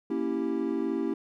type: chord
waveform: triangle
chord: A# diminished seventh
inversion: none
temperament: equal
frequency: 233.1 / 277.2 / 329.6 / 392 Hz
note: A#3 / C#4 / E4 / G4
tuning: 0 / 0 / 0 / 0 cents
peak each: -32 / -30 / -29 / -31 dBFS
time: 0.1-1.14 s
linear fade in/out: 5 ms
effects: none